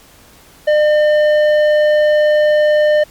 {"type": "tone with tanh clipping", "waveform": "sine", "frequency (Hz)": 603, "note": "D5", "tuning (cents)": 46, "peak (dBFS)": -10, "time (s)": [0.67, 3.04], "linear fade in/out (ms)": 10, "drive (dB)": 10, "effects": ["pink hiss -44 dBFS RMS until 3.1 s", "MP3 96 kbps"]}